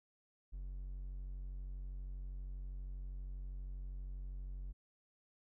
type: tone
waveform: triangle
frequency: 46.25 Hz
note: F#1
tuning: in tune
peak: -40 dBFS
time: 0.52-4.73 s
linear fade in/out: 20 ms
effects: none